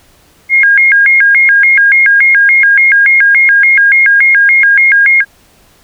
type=tone with vibrato; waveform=sine; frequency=1864.7 Hz; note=A#6; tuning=in tune; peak=-3 dBFS; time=0.49-5.25 s; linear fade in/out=50 ms; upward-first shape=square; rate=3.5 Hz; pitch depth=240 cents each way; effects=pink hiss -46 dBFS RMS until 5.83 s